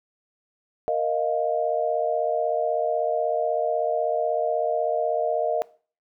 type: chord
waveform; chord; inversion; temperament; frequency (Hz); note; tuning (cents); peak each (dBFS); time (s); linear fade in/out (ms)
sine; Bb suspended fourth; none; equal; 466.2 / 622.3 / 698.5; Bb4 / Eb5 / F5; 0 / 0 / 0; -27 / -24 / -26; 0.88-5.62; 0
effects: noise-tail reverb RT60 0.4 s tail -20 dB re dry